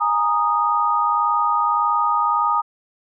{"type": "chord", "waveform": "sine", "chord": "Ab suspended second", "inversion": "none", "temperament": "equal with one note detuned", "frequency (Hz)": [830.6, 932.3, 1238.8], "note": ["Ab5", "Bb5", "Eb6"], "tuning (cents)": [0, 0, -8], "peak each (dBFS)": [-24, -21, -18], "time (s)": [0, 2.62], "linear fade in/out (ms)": 20, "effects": []}